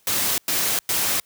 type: noise bursts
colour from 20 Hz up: white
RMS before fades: -22 dBFS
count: 3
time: 0.07-1.2 s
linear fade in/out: 2 ms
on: 310 ms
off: 100 ms
effects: white hiss -60 dBFS RMS until 1.25 s + high-pass 60 Hz 12 dB/octave